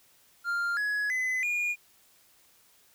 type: tone with pitch steps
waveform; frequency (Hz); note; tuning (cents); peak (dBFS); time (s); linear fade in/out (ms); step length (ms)
triangle; 1396.9 / 1680.5 / 2022 / 2432; F6 / G#6 / B6 / D#7; 0 / +20 / +40 / -40; -25; 0.44-1.76; 50; 330
effects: white hiss -62 dBFS RMS until 2.94 s